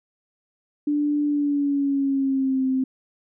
sine tone with pitch glide, 293.7 to 261.7 Hz, D4 to C4, 0 to 0 cents, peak -19 dBFS, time 0.87-2.84 s, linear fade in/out 5 ms, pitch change -200 cents, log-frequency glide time 1.25-2.66 s, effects none

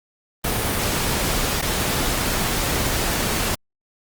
pink noise with dropouts, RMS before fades -22 dBFS, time 0.44-3.55 s, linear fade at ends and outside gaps 5 ms, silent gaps 1.615-1.623 s, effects Opus 32 kbps

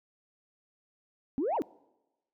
sine exponential two-way sweep, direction up then down, 246.9 to 987.8 to 246.9 Hz, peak -26 dBFS, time 1.38-1.62 s, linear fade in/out 0 ms, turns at 1.56 s, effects noise-tail reverb RT60 1.0 s tail -24 dB re dry + tanh soft clip ceiling -23 dBFS

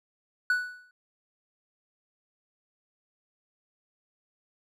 triangle tone with exponential decay, 1480 Hz, F#6, in tune, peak -18 dBFS, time 0.5-0.91 s, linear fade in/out 2 ms, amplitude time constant 87 ms, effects none

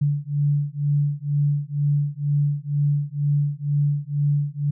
sine beating tone pair, 143.8 / 145.9 Hz, D3 / D3, -36 / -11 cents, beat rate 2.1 Hz, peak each -22 dBFS, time 0.01-4.71 s, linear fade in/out 10 ms, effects none

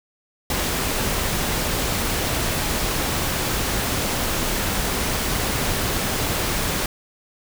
pink noise, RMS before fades -23 dBFS, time 0.5-6.86 s, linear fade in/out 2 ms, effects none

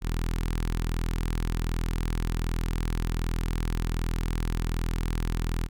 sawtooth tone with notch filter, 41.31 Hz, E1, 4 cents sharp, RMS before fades -28 dBFS, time 0.01-5.69 s, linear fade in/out 50 ms, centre 600 Hz, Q 1.2, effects none

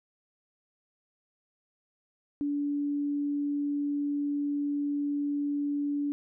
sine tone, 288.2 Hz, D4, 33 cents flat, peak -27 dBFS, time 2.41-6.12 s, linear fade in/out 0 ms, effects none

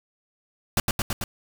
pink noise with echo, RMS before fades -21 dBFS, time 0.77-0.8 s, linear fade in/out 2 ms, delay 110 ms, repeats 4, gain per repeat -2 dB, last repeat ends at 1.24 s, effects none

